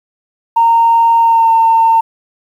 sine tone with pitch glide, 922 to 906.7 Hz, A#5 to A#5, -19 to -48 cents, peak -5 dBFS, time 0.56-2.01 s, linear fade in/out 10 ms, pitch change -29 cents, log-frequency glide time 1.19-1.51 s, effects tanh soft clip ceiling -1 dBFS + 7-bit

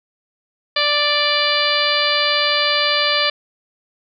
harmonic tone, 587.3 Hz, D5, in tune, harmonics 1 / 2 / 3 / 4 / 5 / 6 / 7 / 8, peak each -23 / -23 / -23 / -23 / -23 / -23 / -23 / -23 dBFS, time 0.76-3.3 s, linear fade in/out 5 ms, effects none

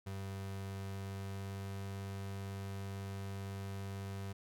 35% pulse tone with pitch glide, 97.3 to 97.98 Hz, G2 to G2, -12 to 0 cents, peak -39 dBFS, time 0.06-4.33 s, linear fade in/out 10 ms, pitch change +12 cents, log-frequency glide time 0.68-1.77 s, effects none

